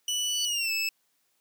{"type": "tone with pitch glide", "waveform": "25% pulse", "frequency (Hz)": [2963, 2625], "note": ["F#7", "E7"], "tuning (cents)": [2, -8], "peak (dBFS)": -23, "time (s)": [0.08, 0.89], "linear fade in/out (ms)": 2, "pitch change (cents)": -210, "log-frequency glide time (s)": [0.45, 0.71]}
{"type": "tone with exponential growth", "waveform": "triangle", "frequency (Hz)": 4491, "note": "C#8", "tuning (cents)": 22, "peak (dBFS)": -27, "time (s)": [0.15, 0.45], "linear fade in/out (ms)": 0, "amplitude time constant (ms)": 65}
{"effects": ["white hiss -72 dBFS RMS until 1.4 s", "high-pass 150 Hz 12 dB/octave"]}